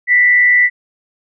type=tone with frequency modulation; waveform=sine; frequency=1975.5 Hz; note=B6; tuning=in tune; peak=-7 dBFS; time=0.07-0.7 s; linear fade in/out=50 ms; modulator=121 Hz; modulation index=0.39; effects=none